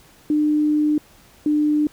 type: tone pair in turn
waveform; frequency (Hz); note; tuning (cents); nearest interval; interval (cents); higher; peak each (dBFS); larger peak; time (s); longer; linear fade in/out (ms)
sine; 300.9 / 299.6; D4 / D4; +42 / +35; unison; 7; first; -15; neither; 0.3-0.98 / 1.46-1.87; first; 2
effects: pink hiss -51 dBFS RMS until 1.92 s